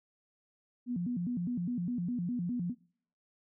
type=tone with vibrato; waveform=sine; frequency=206.9 Hz; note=G#3; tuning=6 cents flat; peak=-31 dBFS; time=0.86-2.75 s; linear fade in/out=50 ms; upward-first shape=square; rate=4.9 Hz; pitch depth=290 cents each way; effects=noise-tail reverb RT60 0.6 s tail -25 dB re dry